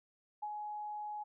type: tone with ADSR envelope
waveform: sine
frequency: 840 Hz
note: G#5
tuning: 19 cents sharp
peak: -36 dBFS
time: 0.42-1.24 s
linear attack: 12 ms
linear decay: 55 ms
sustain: -3 dB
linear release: 16 ms
effects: none